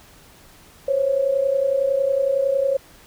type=tone pair together; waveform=sine; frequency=520.1 / 551 Hz; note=C5 / C#5; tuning=-10 / -11 cents; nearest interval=minor second; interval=99 cents; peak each=-23 / -18 dBFS; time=0.88-2.77 s; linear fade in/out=5 ms; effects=pink hiss -49 dBFS RMS until 3.06 s